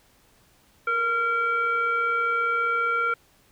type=tone with frequency modulation; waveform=sine; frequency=1381 Hz; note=F6; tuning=20 cents flat; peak=-21 dBFS; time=0.87-3.14 s; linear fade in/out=5 ms; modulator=909 Hz; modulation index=0.61; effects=pink hiss -60 dBFS RMS until 3.51 s